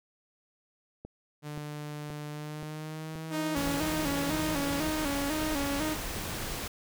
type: click train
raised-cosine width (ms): 2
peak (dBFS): -28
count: 6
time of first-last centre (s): 1.05-3.682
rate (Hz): 1.9
type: tone with pitch glide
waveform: sawtooth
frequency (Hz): 148.9 to 163.32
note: D3 to E3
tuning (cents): +24 to -16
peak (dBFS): -33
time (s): 1.42-4.91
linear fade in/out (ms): 50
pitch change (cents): +160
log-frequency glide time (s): 2.3-3.53
type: tone with vibrato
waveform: sawtooth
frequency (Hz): 295.2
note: D4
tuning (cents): +9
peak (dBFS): -26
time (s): 3.3-5.97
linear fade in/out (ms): 50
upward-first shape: square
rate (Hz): 2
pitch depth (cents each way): 85
type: noise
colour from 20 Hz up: pink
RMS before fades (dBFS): -36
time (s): 3.56-6.68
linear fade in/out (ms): 5
effects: none